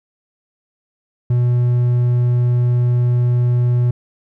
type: tone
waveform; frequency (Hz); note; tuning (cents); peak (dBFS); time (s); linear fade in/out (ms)
triangle; 122.1; B2; -19; -10; 1.3-3.91; 5
effects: none